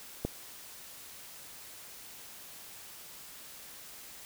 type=click; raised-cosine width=2 ms; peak=-17 dBFS; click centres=0.25 s; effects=white hiss -49 dBFS RMS until 4.25 s